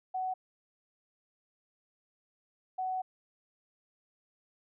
sine tone bursts at uneven times, 747 Hz, F#5, 16 cents sharp, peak -31 dBFS, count 2, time 0.14-0.34 / 2.78-3.02 s, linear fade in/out 10 ms, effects none

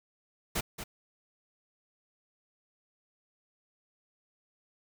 pink noise with echo, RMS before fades -31 dBFS, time 0.55-0.61 s, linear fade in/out 10 ms, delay 230 ms, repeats 1, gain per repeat -9 dB, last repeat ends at 0.84 s, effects none

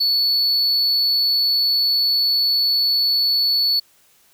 triangle tone, 4435 Hz, C#8, in tune, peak -14 dBFS, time 0-3.8 s, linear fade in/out 10 ms, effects white hiss -56 dBFS RMS until 4.33 s

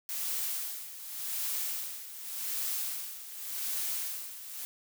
blue noise with tremolo, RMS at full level -33 dBFS, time 0.09-4.65 s, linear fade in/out 0 ms, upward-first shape sine, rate 0.87 Hz, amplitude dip 75%, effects none

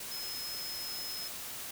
sine tone in noise, 5150 Hz, E8, 41 cents flat, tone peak -39 dBFS, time 0.11-1.28 s, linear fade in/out 5 ms, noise white, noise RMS -42 dBFS, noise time 0-1.71 s, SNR 0 dB, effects none

